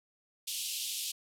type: band-pass noise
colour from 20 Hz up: pink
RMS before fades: -37 dBFS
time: 0.47-1.12 s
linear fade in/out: 10 ms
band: 2800 to 14000 Hz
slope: 48 dB/octave
effects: none